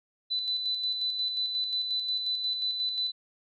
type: tone with tremolo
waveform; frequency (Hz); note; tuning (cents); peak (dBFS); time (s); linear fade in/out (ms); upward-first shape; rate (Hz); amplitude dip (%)
sine; 3998; B7; +20; -26; 0.3-3.12; 20; square; 5.6; 40
effects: none